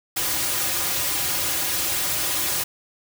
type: noise with comb filter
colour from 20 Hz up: white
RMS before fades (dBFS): -24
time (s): 0.16-2.64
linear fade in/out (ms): 10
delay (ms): 4.5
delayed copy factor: -0.9
effects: none